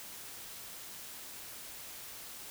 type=silence; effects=white hiss -47 dBFS RMS until 2.5 s